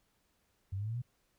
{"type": "exponential sweep", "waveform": "sine", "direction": "up", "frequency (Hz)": [92.7, 127], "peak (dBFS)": -34, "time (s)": [0.72, 1.02], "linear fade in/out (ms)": 10, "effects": ["pink hiss -75 dBFS RMS until 1.38 s"]}